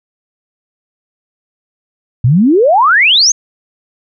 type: exponential sweep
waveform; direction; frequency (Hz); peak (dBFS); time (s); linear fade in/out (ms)
sine; up; 111.1 to 6620; -5; 2.24-3.32; 5
effects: none